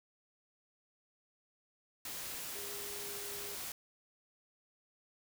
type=tone in noise; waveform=sine; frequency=407.2 Hz; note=G#4; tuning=34 cents flat; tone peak=-49 dBFS; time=2.55-3.55 s; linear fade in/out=2 ms; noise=white; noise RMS=-43 dBFS; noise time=2.05-3.72 s; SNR=-9 dB; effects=none